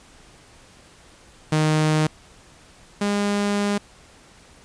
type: tone pair in turn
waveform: sawtooth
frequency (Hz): 154.8 / 203.7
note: D#3 / G#3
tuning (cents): -9 / -33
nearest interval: perfect fourth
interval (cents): 476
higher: second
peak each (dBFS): -13 / -16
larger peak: first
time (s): 1.52-2.07 / 3.01-3.78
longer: second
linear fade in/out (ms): 5
effects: pink hiss -50 dBFS RMS until 4.64 s + resampled to 22050 Hz